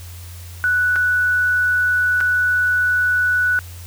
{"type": "tone with dropouts", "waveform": "sine", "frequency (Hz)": 1480, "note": "F#6", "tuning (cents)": 0, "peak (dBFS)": -14, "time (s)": [0.64, 3.59], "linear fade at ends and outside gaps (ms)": 0, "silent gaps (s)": [[0.958, 0.962], [2.205, 2.21]], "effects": ["added 87 Hz sine -33 dBFS peak until 3.86 s", "white hiss -42 dBFS RMS until 3.86 s"]}